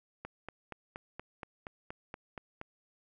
click train, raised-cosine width 0.5 ms, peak -26 dBFS, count 11, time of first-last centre 0.25-2.614 s, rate 4.23 Hz, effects none

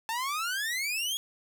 sawtooth exponential sweep, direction up, 880 to 3362 Hz, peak -26 dBFS, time 0.09-1.17 s, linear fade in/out 0 ms, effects none

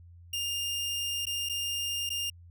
sawtooth tone with dropouts, 2809 Hz, F7, 9 cents sharp, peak -27 dBFS, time 0.33-2.3 s, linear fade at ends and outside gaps 5 ms, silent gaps 1.255-1.267 / 1.489-1.495 / 2.093-2.102 s, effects added 86 Hz sine -49 dBFS peak until 2.5 s

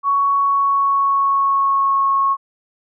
sine tone with pitch glide, 1116 to 1096.2 Hz, C#6 to C#6, +11 to -20 cents, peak -13 dBFS, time 0.03-2.37 s, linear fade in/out 50 ms, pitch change -31 cents, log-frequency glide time 0.34-2.04 s, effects none

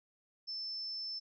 sine tone, 5290 Hz, E8, 5 cents sharp, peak -38 dBFS, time 0.47-1.2 s, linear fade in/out 20 ms, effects none

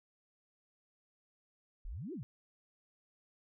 sine exponential two-way sweep, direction up then down, 30.87 to 397.2 to 105.1 Hz, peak -40 dBFS, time 1.85-2.23 s, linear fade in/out 0 ms, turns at 2.13 s, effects none

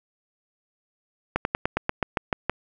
slowing click train, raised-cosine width 0.5 ms, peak -7 dBFS, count 10, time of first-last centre 1.36-2.496 s, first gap 91 ms, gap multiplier 1.08, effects none

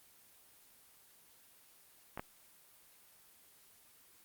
clicks, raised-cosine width 0.5 ms, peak -26 / -23 dBFS, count 2, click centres 2.175 / 2.195 s, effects white hiss -63 dBFS RMS until 4.24 s + Opus 24 kbps

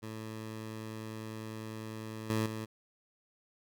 15% pulse tone with level steps, 110 Hz, A2, in tune, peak -34 / -23 / -31 dBFS, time 0.02-2.66 s, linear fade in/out 20 ms, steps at 2.3 / 2.46 s, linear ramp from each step 2 ms, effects none

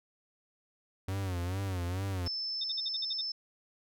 45% pulse tone with vibrato, 92.5 Hz, F#2, in tune, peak -32 dBFS, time 1.08-2.28 s, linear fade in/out 5 ms, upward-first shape sine, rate 2.3 Hz, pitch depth 110 cents each way
sine tone, 5274 Hz, E8, in tune, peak -33 dBFS, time 2.26-3.32 s, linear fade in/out 5 ms
sine tone bursts, 3641 Hz, A#7, 41 cents flat, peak -33 dBFS, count 8, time 2.61-3.214 s, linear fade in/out 5 ms, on 30 ms, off 52 ms
effects none

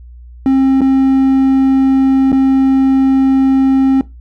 triangle tone with dropouts, 266.9 Hz, C4, 35 cents sharp, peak -5 dBFS, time 0.46-4.01 s, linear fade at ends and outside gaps 1 ms, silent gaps 0.808-0.816 / 2.319-2.327 s, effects noise-tail reverb RT60 0.2 s tail -18 dB re dry + added 60 Hz sine -32 dBFS peak until 4.2 s

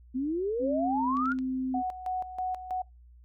sine exponential sweep, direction up, 247.5 to 1469 Hz, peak -27 dBFS, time 0.14-1.34 s, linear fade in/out 20 ms
sine tone with pitch glide, 269.3 to 259.5 Hz, C#4 to C4, -50 to -14 cents, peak -28 dBFS, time 0.59-1.83 s, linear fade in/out 50 ms, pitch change -64 cents, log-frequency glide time 0.84-1.08 s
clicks, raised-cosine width 0.2 ms, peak -32 dBFS, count 4, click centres 1.17 / 1.257 / 1.319 / 1.388 s
sine tone with tremolo, 740 Hz, F#5, in tune, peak -28 dBFS, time 1.74-2.82 s, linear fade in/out 5 ms, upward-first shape square, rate 3.1 Hz, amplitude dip 70%
effects noise-tail reverb RT60 0.2 s tail -24 dB re dry + added 60 Hz sine -51 dBFS peak until 3.24 s

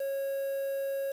triangle tone with quantisation, 548 Hz, C#5, 20 cents flat, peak -28 dBFS, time 0-1.12 s, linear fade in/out 5 ms, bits 8, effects none

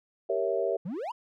sine chord, G diminished seventh, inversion none, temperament equal, 392 / 466.2 / 554.4 / 659.3 Hz, G4 / Bb4 / Db5 / Fb5, 0 / 0 / 0 / 0 cents, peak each -31 dBFS, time 0.29-0.77 s, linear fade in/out 10 ms
triangle exponential sweep, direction up, 154.3 to 1046.5 Hz, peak -30 dBFS, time 0.85-1.12 s, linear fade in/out 10 ms
effects none

